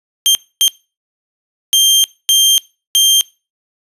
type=tone bursts at uneven times; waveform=sawtooth; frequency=3173 Hz; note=G7; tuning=20 cents sharp; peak=-4 dBFS; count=5; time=0.26-0.35 / 0.61-0.68 / 1.73-2.04 / 2.29-2.58 / 2.95-3.21 s; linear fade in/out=0 ms; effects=noise-tail reverb RT60 0.3 s tail -22 dB re dry + resampled to 32000 Hz